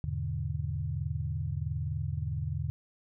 sine chord, E dominant seventh, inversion none, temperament equal, 82.41 / 103.83 / 123.47 / 146.83 Hz, E2 / G#2 / B2 / D3, 0 / 0 / 0 / 0 cents, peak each -35 / -37 / -38 / -35 dBFS, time 0.04-2.7 s, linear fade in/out 0 ms, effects none

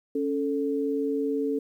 sine tone pair together, 277.7 / 440.5 Hz, C#4 / A4, +3 / +2 cents, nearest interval minor sixth, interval 799 cents, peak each -27 dBFS, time 0.15-1.59 s, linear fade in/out 5 ms, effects 10-bit

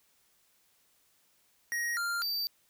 square tone with pitch steps, 1885 / 1394 / 4644 Hz, A#6 / F6 / D8, +19 / -4 / -20 cents, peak -31 dBFS, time 1.72-2.47 s, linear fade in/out 0 ms, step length 250 ms, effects white hiss -69 dBFS RMS until 2.69 s

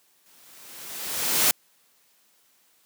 white noise with exponential growth, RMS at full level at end -18 dBFS, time 0.26-1.51 s, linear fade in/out 0 ms, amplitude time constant 270 ms, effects white hiss -63 dBFS RMS until 2.85 s + high-pass 150 Hz 12 dB/octave

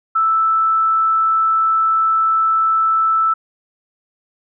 sine tone, 1318.5 Hz, E6, in tune, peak -12 dBFS, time 0.15-3.34 s, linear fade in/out 10 ms, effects none

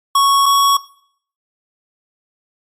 square tone pair in turn, 1108.7 / 1114.6 Hz, C#6 / C#6, 0 / +9 cents, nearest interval unison, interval 9 cents, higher second, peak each -10 dBFS, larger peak neither, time 0.15-0.46 / 0.46-0.77 s, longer neither, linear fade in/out 5 ms, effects noise-tail reverb RT60 0.6 s tail -19 dB re dry + MP3 64 kbps

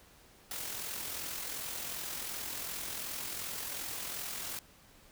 white noise with amplitude modulation, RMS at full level -38 dBFS, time 0.51-4.59 s, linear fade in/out 2 ms, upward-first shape sine, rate 42.7 Hz, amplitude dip 40%, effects pink hiss -60 dBFS RMS until 5.11 s

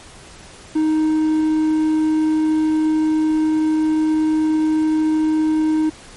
triangle tone, 311.9 Hz, D#4, 4 cents sharp, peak -12 dBFS, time 0.75-5.9 s, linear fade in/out 10 ms, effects pink hiss -41 dBFS RMS until 6.16 s + MP3 48 kbps

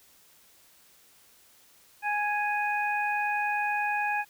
harmonic tone, 830.6 Hz, G#5, in tune, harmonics 1 / 2 / 3, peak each -28 / -31 / -32 dBFS, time 2.02-4.25 s, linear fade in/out 50 ms, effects white hiss -59 dBFS RMS until 4.29 s

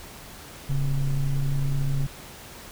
triangle ring-modulated tone, 61.74 Hz, B1, in tune, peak -16 dBFS, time 0.69-2.07 s, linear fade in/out 10 ms, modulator 77.3 Hz, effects pink hiss -43 dBFS RMS until 2.71 s

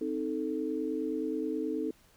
sine chord, A diminished, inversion first, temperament equal, 261.6 / 311.1 / 440 Hz, C4 / Eb4 / A4, 0 / 0 / 0 cents, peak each -36 / -33 / -35 dBFS, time 0.01-1.91 s, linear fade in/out 5 ms, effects pink hiss -63 dBFS RMS until 2.16 s

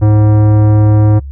sine tone with tanh clipping, 106 Hz, G#2, 36 cents sharp, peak -7 dBFS, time 0.01-1.2 s, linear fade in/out 20 ms, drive 16 dB, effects noise-tail reverb RT60 0.1 s tail -24 dB re dry + added 69 Hz sine -22 dBFS peak until 1.31 s

